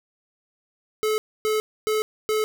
square tone bursts, 431.3 Hz, A4, 35 cents flat, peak -21 dBFS, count 4, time 1.03-2.44 s, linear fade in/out 0 ms, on 150 ms, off 270 ms, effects none

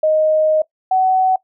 sine tone pair in turn, 622.3 / 751.4 Hz, D#5 / F#5, 0 / +26 cents, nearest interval minor third, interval 326 cents, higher second, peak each -11 dBFS, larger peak neither, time 0.03-0.62 / 0.91-1.36 s, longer first, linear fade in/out 5 ms, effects noise-tail reverb RT60 0.1 s tail -20 dB re dry

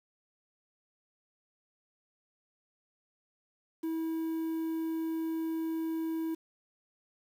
triangle tone with quantisation, 323.9 Hz, E4, 30 cents flat, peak -29 dBFS, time 3.83-6.35 s, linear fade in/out 10 ms, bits 9, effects none

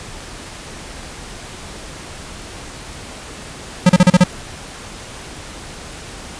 square tone bursts, 181 Hz, F#3, 38 cents flat, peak -6 dBFS, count 6, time 3.86-4.239 s, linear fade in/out 5 ms, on 34 ms, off 35 ms, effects pink hiss -33 dBFS RMS until 6.39 s + resampled to 22050 Hz

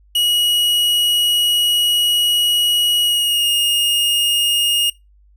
45% pulse tone with pitch glide, 2905 to 2850 Hz, F#7 to F7, -32 to +34 cents, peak -14 dBFS, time 0.15-4.9 s, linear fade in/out 5 ms, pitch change -34 cents, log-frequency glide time 3.02-3.47 s, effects noise-tail reverb RT60 0.2 s tail -21 dB re dry + added 50 Hz sine -48 dBFS peak until 5.36 s

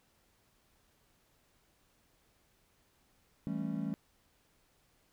triangle chord, A dominant seventh, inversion second, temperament just, 165 / 198 / 220 / 275 Hz, E3 / G3 / A3 / C#4, +2 / +18 / 0 / -14 cents, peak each -38 / -37 / -37 / -38 dBFS, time 3.47-3.94 s, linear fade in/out 0 ms, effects pink hiss -71 dBFS RMS until 5.12 s

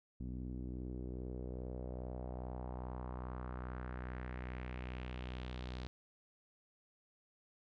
sawtooth tone with low-pass filter sweep, 62.4 Hz, B1, 19 cents sharp, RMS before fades -44 dBFS, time 0.2-5.87 s, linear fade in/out 0 ms, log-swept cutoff 240 to 4200 Hz, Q 2.3, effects none

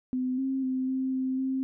sine tone with pitch steps, 255 / 266.4 / 259.3 / 262.2 / 260.6 / 263.9 Hz, C4 / C4 / C4 / C4 / C4 / C4, -44 / +31 / -15 / +4 / -7 / +15 cents, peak -26 dBFS, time 0.13-1.63 s, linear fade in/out 0 ms, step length 250 ms, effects none

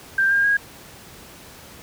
sine tone with pitch steps, 1579 / 1608.5 / 1638.5 Hz, G6 / G6 / G#6, +12 / +44 / -24 cents, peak -15 dBFS, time 0.18-0.57 s, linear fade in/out 5 ms, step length 130 ms, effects pink hiss -43 dBFS RMS until 1.82 s + high-pass 60 Hz 12 dB/octave

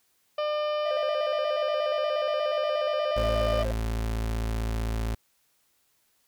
harmonic tone, 600 Hz, D5, 37 cents sharp, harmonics 1 / 2 / 3 / 4 / 5 / 6 / 7 / 8 / 9, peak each -26 / -33 / -46 / -43 / -40 / -51 / -54 / -49 / -54 dBFS, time 0.38-3.63 s, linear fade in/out 5 ms
triangle tone with vibrato, 587.3 Hz, D5, in tune, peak -29 dBFS, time 0.85-3.72 s, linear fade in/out 10 ms, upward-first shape square, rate 8.4 Hz, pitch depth 180 cents each way
35% pulse tone, 55.6 Hz, A1, 19 cents sharp, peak -25 dBFS, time 3.16-5.15 s, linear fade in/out 10 ms
effects white hiss -69 dBFS RMS until 6.27 s

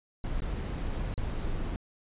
brown noise with dropouts, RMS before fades -32 dBFS, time 0.24-1.76 s, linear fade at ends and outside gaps 1 ms, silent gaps 0.405-0.42 / 1.14-1.178 s, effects resampled to 8000 Hz

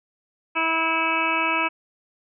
harmonic tone, 325.5 Hz, E4, 22 cents flat, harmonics 1 / 2 / 3 / 4 / 5 / 7 / 8 / 9, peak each -31 / -32 / -26 / -27 / -32 / -27 / -25 / -37 dBFS, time 0.55-1.69 s, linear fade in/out 20 ms, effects none

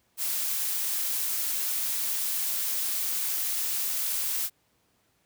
blue noise, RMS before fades -29 dBFS, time 0.17-4.5 s, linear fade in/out 50 ms, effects pink hiss -69 dBFS RMS until 5.25 s + high-pass 80 Hz 12 dB/octave

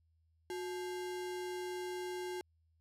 sine tone with sample-and-hold, 363 Hz, F#4, 33 cents flat, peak -38 dBFS, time 0.5-2.41 s, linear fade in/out 0 ms, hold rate 1225 Hz, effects added 81 Hz sine -70 dBFS peak until 2.8 s + low-pass 12000 Hz 12 dB/octave

